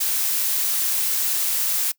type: noise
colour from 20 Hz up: blue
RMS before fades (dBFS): -22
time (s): 0-1.92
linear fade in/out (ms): 10
effects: noise-tail reverb RT60 0.1 s tail -22 dB re dry